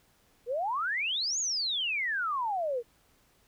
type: exponential two-way sweep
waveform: sine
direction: up then down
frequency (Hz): 451.8 to 6940 to 451.8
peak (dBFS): -28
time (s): 0.46-2.83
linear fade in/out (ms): 50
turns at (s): 1.39
effects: pink hiss -66 dBFS RMS until 3.47 s